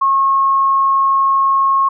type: tone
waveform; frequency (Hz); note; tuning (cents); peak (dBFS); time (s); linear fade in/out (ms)
sine; 1087; C#6; -34; -10; 0.01-1.89; 10
effects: none